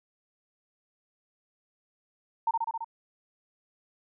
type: tone with echo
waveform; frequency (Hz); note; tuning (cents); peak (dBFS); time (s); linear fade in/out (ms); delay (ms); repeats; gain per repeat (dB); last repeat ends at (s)
sine; 911; A#5; -40; -22; 2.47-2.51; 5; 67; 5; -2; 2.845
effects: none